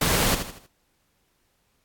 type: noise with echo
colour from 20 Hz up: pink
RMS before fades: -22 dBFS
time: 0.01-0.35 s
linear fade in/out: 5 ms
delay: 79 ms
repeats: 4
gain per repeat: -8 dB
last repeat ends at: 0.666 s
effects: pink hiss -69 dBFS RMS until 1.84 s + AAC 64 kbps